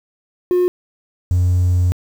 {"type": "tone pair in turn", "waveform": "triangle", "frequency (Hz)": [359.4, 89.85], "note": ["F4", "F2"], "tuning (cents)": [50, 50], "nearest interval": "2 octaves", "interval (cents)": 2400, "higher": "first", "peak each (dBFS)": -9, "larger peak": "neither", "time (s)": [[0.51, 0.68], [1.31, 1.92]], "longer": "second", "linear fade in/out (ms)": 0, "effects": ["tanh soft clip ceiling -7 dBFS", "7-bit"]}